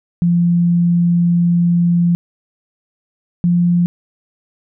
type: tone pair in turn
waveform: sine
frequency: 172.7 / 174.3 Hz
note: F3 / F3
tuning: -19 / -3 cents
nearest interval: unison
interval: 16 cents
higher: second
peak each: -10 dBFS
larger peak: neither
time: 0.22-2.15 / 3.44-3.86 s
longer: first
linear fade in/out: 0 ms
effects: none